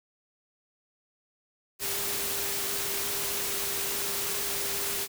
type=tone in noise; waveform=sine; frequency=400 Hz; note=G4; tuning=35 cents sharp; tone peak=-41 dBFS; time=1.79-5.08 s; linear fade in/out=50 ms; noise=white; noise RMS=-31 dBFS; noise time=1.79-5.08 s; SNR=-13 dB; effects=none